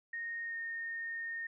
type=tone with pitch glide; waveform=sine; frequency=1855 to 1837.9 Hz; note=A#6 to A#6; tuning=-9 to -25 cents; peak=-37 dBFS; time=0.13-1.47 s; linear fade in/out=5 ms; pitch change=-16 cents; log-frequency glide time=0.45-0.56 s; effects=none